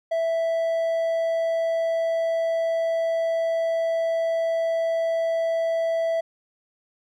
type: tone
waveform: triangle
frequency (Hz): 659.3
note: E5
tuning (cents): 0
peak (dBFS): -19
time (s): 0.11-6.21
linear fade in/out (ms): 10
effects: none